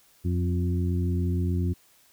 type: harmonic tone with a mistuned harmonic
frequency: 88.5 Hz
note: F2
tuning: 23 cents sharp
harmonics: 1 / 2 / 3 / 4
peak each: -24 / -30 / -34 / -36 dBFS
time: 0.24-1.74 s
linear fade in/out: 20 ms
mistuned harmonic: 2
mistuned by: +15 cents
effects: white hiss -60 dBFS RMS until 2.12 s